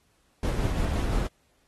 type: noise with tremolo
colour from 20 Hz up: brown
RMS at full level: -25 dBFS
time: 0.43-1.27 s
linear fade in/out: 2 ms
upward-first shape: triangle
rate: 5.8 Hz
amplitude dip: 35%
effects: pink hiss -68 dBFS RMS until 1.67 s + AAC 32 kbps